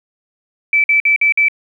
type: tone bursts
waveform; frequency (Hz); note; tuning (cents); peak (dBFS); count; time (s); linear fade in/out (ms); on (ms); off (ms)
sine; 2316; D7; -25; -9; 5; 0.73-1.484; 2; 110; 51
effects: 8-bit